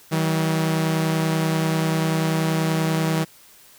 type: tone pair together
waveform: sawtooth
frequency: 160.19 / 190.5 Hz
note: E3 / G3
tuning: -49 / -49 cents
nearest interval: minor third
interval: 300 cents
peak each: -16 / -23 dBFS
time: 0.11-3.25 s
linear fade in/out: 20 ms
effects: white hiss -50 dBFS RMS until 3.78 s